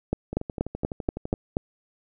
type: two click trains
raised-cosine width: 2 ms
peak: -10 / -18 dBFS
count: 7 / 13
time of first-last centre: 0.13-1.569 / 0.33-1.338 s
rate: 4.17 / 11.9 Hz
effects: none